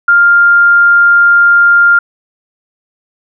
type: tone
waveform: sine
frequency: 1400 Hz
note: F6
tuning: 4 cents sharp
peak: -3 dBFS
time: 0.08-1.99 s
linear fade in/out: 5 ms
effects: none